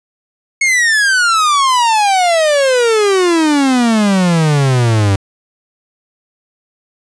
45% pulse exponential sweep, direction down, 2200 to 95.7 Hz, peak -9 dBFS, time 0.61-5.16 s, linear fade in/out 5 ms, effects resampled to 22050 Hz + 7-bit

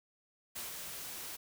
white noise with ADSR envelope, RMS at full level -41 dBFS, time 0.55-1.37 s, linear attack 14 ms, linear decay 140 ms, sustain -3 dB, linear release 18 ms, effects none

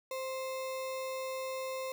sine tone with sample-and-hold, 523.3 Hz, C5, in tune, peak -35 dBFS, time 0.11-1.92 s, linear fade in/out 2 ms, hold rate 1575 Hz, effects none

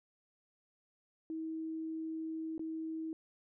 sine tone with dropouts, 320.5 Hz, E4, 49 cents flat, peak -37 dBFS, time 1.3-3.13 s, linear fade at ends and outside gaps 1 ms, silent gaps 2.58-2.594 s, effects none

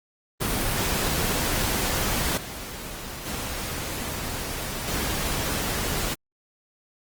pink noise with level steps, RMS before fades -25 / -36 / -31 / -27 dBFS, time 0.4-6.15 s, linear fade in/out 20 ms, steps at 2.37 / 3.26 / 4.88 s, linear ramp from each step 2 ms, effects Opus 24 kbps

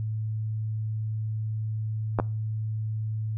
clicks, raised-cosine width 1 ms, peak -10 dBFS, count 2, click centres 2.188 / 2.199 s, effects noise-tail reverb RT60 0.4 s tail -24 dB re dry + added 109 Hz sine -27 dBFS peak until 3.37 s

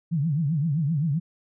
sine tone with vibrato, 152.8 Hz, D#3, 31 cents flat, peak -21 dBFS, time 0.11-1.2 s, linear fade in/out 20 ms, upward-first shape triangle, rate 7.7 Hz, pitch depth 240 cents each way, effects none

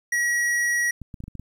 square tone, 1914 Hz, A#6, 45 cents sharp, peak -21 dBFS, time 0.12-0.91 s, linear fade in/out 5 ms
clicks, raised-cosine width 5 ms, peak -24 dBFS, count 7, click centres 1.017 / 1.142 / 1.204 / 1.239 / 1.281 / 1.353 / 1.396 s
effects low-pass 12000 Hz 12 dB/octave + 10-bit

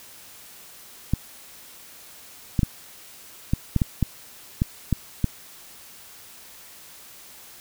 clicks, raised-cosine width 5 ms, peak -7 dBFS, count 10, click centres 1.136 / 2.592 / 2.632 / 3.535 / 3.763 / 3.818 / 4.027 / 4.619 / 4.927 / 5.243 s, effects white hiss -46 dBFS RMS until 7.6 s

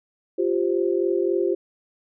sine chord, F suspended second, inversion none, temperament just, 349.2 / 392.9 / 523.8 Hz, F4 / G4 / C5, 0 / +4 / +2 cents, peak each -22 / -23 / -28 dBFS, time 0.38-1.55 s, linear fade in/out 10 ms, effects none

